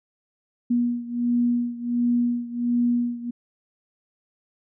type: beating tone pair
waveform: sine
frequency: 240 / 241.4 Hz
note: B3 / B3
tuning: -49 / -39 cents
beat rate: 1.4 Hz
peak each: -22 / -25 dBFS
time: 0.7-3.31 s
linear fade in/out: 10 ms
effects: none